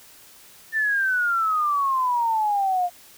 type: exponential sweep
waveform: sine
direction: down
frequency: 1800 to 698.5 Hz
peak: -19 dBFS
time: 0.72-2.9 s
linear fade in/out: 50 ms
effects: white hiss -49 dBFS RMS until 3.17 s